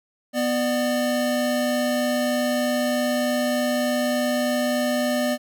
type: tone pair together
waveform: square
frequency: 246.9 / 597.2 Hz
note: B3 / D5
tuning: 0 / +29 cents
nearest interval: octave + minor third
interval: 1529 cents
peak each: -24 dBFS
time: 0.33-5.38 s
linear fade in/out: 50 ms
effects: none